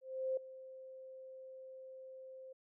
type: tone with ADSR envelope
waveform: sine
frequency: 523.3 Hz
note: C5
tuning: in tune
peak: -32 dBFS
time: 0.01-2.53 s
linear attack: 360 ms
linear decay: 4 ms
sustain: -17 dB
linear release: 8 ms
effects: none